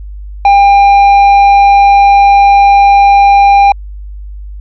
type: tone with tanh clipping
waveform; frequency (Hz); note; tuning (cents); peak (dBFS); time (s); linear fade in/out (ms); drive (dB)
sine; 800; G5; +35; -3; 0.45-3.72; 2; 7
effects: added 50 Hz sine -22 dBFS peak until 4.6 s